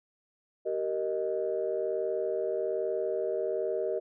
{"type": "chord", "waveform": "sine", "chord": "Eb major", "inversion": "first", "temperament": "equal with one note detuned", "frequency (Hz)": [385, 466.2, 622.3], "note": ["G4", "Bb4", "Eb5"], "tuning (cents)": [-31, 0, 0], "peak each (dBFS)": -32, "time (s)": [0.65, 4], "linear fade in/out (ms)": 20, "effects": ["tanh soft clip ceiling -19 dBFS"]}